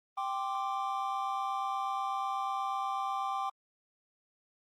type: chord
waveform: triangle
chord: G suspended fourth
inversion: none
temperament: equal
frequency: 784 / 1046.5 / 1174.7 Hz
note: G5 / C6 / D6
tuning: 0 / 0 / 0 cents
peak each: -33 / -36 / -34 dBFS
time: 0.17-3.5 s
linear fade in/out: 10 ms
effects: Opus 24 kbps